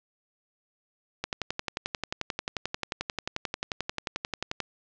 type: click train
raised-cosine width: 0.2 ms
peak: -12 dBFS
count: 39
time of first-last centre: 1.24-4.603 s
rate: 11.3 Hz
effects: low-pass 6000 Hz 12 dB/octave